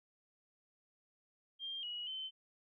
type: tone with pitch steps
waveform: sine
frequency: 3193 / 2911 / 3073 Hz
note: G7 / F#7 / G7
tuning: +31 / -29 / -35 cents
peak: -40 dBFS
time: 1.59-2.31 s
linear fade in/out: 50 ms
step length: 240 ms
effects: none